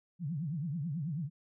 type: tone with vibrato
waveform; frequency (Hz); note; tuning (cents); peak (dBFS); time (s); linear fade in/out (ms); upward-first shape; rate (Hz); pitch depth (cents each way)
sine; 155.7; D#3; +2; -33; 0.19-1.3; 50; triangle; 9.2; 300
effects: none